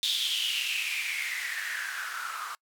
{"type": "noise with band-pass filter sweep", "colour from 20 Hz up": "blue", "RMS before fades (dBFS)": -32, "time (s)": [0.03, 2.55], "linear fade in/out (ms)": 0, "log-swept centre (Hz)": [3600, 1200], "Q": 7.4, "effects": ["noise-tail reverb RT60 0.1 s tail -26 dB re dry"]}